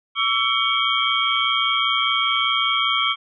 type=tone cluster; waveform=sine; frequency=1138 / 1328 / 2248 / 3149 / 3274 Hz; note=C#6 / E6 / C#7 / G7 / G#7; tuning=+45 / +12 / +24 / +7 / -25 cents; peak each=-24 dBFS; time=0.15-3.16 s; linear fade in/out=50 ms; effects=none